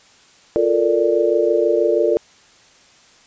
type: chord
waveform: sine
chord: Bb major seventh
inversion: second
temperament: equal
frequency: 349.2 / 440 / 466.2 / 587.3 Hz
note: F4 / A4 / Bb4 / D5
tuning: 0 / 0 / 0 / 0 cents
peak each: -19 dBFS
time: 0.56-2.17 s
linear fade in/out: 0 ms
effects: white hiss -50 dBFS RMS until 3.26 s + resampled to 16000 Hz